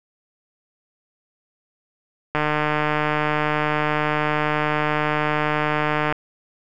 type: click train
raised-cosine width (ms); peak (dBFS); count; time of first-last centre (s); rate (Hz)
0.5; -6; 571; 2.35-6.125; 151
effects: none